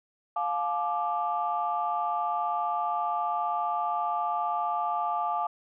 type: tone cluster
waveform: sine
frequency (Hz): 704 / 859 / 1180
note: F5 / A5 / D6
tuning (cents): +14 / -42 / +8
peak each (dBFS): -30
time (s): 0.36-5.47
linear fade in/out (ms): 5
effects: tanh soft clip ceiling -17 dBFS